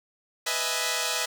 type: chord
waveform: 5% pulse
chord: E major seventh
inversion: second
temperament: equal with one note detuned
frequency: 493.9 / 622.3 / 659.3 / 835.9 Hz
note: B4 / D#5 / E5 / G#5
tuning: 0 / 0 / 0 / +11 cents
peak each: -20 dBFS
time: 0.46-1.26 s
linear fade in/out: 10 ms
effects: none